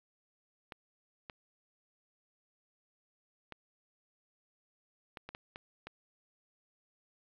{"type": "clicks", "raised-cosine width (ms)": 0.3, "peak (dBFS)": -27, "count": 8, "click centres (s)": [0.722, 1.298, 3.523, 5.172, 5.29, 5.349, 5.559, 5.87], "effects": ["low-pass 4000 Hz 12 dB/octave", "11-bit"]}